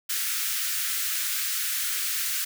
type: high-pass noise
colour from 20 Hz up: white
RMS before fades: -28 dBFS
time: 0.09-2.45 s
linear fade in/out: 10 ms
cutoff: 1300 Hz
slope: 48 dB/octave
effects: none